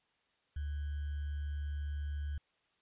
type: tone with sample-and-hold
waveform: sine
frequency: 72.9 Hz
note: D2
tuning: 12 cents flat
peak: -35 dBFS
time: 0.56-2.38 s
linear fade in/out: 5 ms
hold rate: 1575 Hz
effects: white hiss -75 dBFS RMS until 2.81 s + resampled to 8000 Hz